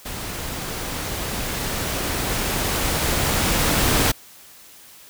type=noise with level ramp; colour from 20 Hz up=pink; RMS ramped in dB=-31 to -18 dBFS; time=0.05-4.12 s; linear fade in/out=10 ms; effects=white hiss -46 dBFS RMS until 5.09 s